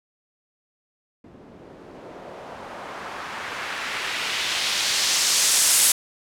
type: noise with low-pass filter sweep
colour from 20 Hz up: blue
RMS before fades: -25 dBFS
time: 1.24-5.92 s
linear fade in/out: 2 ms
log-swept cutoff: 260 to 10000 Hz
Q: 1.1
effects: none